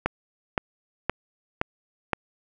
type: click train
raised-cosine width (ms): 0.5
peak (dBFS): -7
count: 5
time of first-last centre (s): 0.06-2.133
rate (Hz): 1.93
effects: none